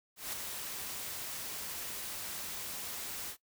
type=noise with ADSR envelope; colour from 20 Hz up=white; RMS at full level=-37 dBFS; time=0.16-3.37 s; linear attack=170 ms; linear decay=4 ms; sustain=-4 dB; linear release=76 ms; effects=noise-tail reverb RT60 0.1 s tail -18 dB re dry